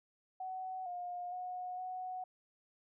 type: tone with pitch steps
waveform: sine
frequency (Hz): 749 / 712 / 728 / 739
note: F#5 / F5 / F#5 / F#5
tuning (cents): +21 / +33 / -28 / -2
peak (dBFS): -39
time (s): 0.4-2.24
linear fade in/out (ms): 5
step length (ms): 460
effects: none